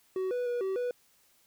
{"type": "tone with pitch steps", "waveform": "triangle", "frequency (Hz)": [375.6, 492.1, 483.8, 382.9, 491], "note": ["F#4", "B4", "B4", "G4", "B4"], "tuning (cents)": [26, -6, -36, -41, -10], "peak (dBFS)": -27, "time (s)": [0.16, 0.91], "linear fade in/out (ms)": 2, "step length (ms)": 150, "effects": ["white hiss -66 dBFS RMS until 1.46 s"]}